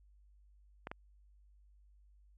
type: clicks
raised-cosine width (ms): 0.5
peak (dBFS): -26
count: 2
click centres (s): 0.871 / 0.915
effects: added 50 Hz sine -61 dBFS peak until 2.37 s